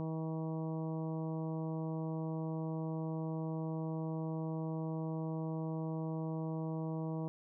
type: harmonic tone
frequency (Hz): 160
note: D#3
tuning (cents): +49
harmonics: 1 / 2 / 3 / 4 / 5 / 6 / 7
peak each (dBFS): -37 / -42 / -46 / -48 / -53 / -52 / -57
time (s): 0-7.28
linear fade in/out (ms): 0
effects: none